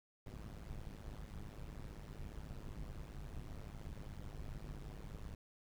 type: noise with amplitude modulation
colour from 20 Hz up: brown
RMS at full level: -44 dBFS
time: 0.26-5.35 s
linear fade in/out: 5 ms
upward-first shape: sine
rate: 105 Hz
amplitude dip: 95%
effects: none